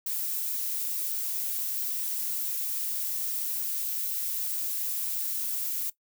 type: noise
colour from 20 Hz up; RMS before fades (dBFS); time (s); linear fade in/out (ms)
violet; -31; 0.06-5.9; 5
effects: noise-tail reverb RT60 0.1 s tail -18 dB re dry